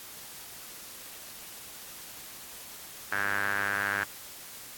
sawtooth tone with band-pass filter, 100.5 Hz, G2, 44 cents sharp, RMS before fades -30 dBFS, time 3.12-4.04 s, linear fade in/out 0 ms, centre 1600 Hz, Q 7.5, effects white hiss -45 dBFS RMS until 4.77 s + AAC 64 kbps

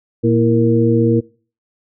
harmonic tone with a mistuned harmonic, 116.54 Hz, A#2, in tune, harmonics 1 / 2 / 3 / 4, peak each -16 / -16 / -16 / -16 dBFS, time 0.23-1.21 s, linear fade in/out 20 ms, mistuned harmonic 3, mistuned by -89 cents, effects noise-tail reverb RT60 0.4 s tail -23 dB re dry

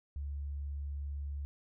sine tone, 71.2 Hz, C#2, 47 cents sharp, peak -36 dBFS, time 0.16-1.45 s, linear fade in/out 0 ms, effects none

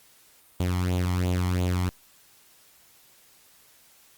sawtooth tone with flanger, 90.3 Hz, F#2, 42 cents flat, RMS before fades -25 dBFS, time 0.6-1.89 s, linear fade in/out 0 ms, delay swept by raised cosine 0.28 to 0.97 ms, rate 2.9 Hz, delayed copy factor +0.7, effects white hiss -57 dBFS RMS until 4.17 s + Opus 48 kbps

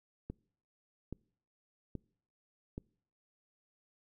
click train, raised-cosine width 3 ms, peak -27 dBFS, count 4, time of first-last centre 0.3-2.779 s, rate 1.21 Hz, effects noise-tail reverb RT60 0.6 s tail -26 dB re dry

